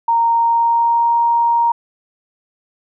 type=tone with pitch glide; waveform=sine; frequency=927 to 936.1 Hz; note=A#5 to A#5; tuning=-10 to +7 cents; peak=-11 dBFS; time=0.08-1.72 s; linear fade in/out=5 ms; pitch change=+17 cents; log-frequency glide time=0.32-1.17 s; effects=none